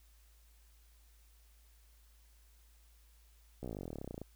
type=slowing click train; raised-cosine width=2 ms; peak=-29 dBFS; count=25; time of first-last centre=3.63-4.216 s; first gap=15 ms; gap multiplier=1.04; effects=added 55 Hz sine -61 dBFS peak until 4.35 s + white hiss -70 dBFS RMS until 4.35 s